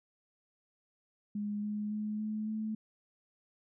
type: tone with pitch steps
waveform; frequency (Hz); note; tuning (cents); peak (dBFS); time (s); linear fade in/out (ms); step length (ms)
sine; 207 / 209.5 / 212.1 / 214.7 / 217.3; G#3 / G#3 / G#3 / A3 / A3; -5 / +15 / +37 / -42 / -21; -33; 1.35-2.75; 5; 280
effects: none